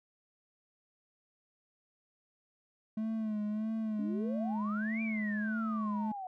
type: tone with vibrato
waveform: triangle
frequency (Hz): 215.9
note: A3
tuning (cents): -33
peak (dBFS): -30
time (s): 2.97-6.12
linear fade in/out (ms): 5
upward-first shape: sine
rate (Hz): 1.6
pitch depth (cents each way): 54
type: exponential two-way sweep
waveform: sine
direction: up then down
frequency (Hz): 262.8 to 2400 to 728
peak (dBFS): -38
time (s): 3.99-6.27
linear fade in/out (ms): 2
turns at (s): 5.02
effects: none